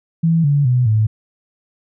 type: tone with pitch steps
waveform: sine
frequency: 164.81 / 143.48 / 124.9 / 108.73 Hz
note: E3 / D3 / B2 / A2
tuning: 0 / -40 / +20 / -20 cents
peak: -11 dBFS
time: 0.23-1.07 s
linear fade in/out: 10 ms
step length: 210 ms
effects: none